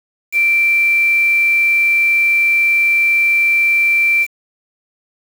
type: tone with quantisation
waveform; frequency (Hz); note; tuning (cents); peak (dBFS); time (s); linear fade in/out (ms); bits
sine; 2349; D7; 0; -10; 0.32-4.27; 50; 5
effects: none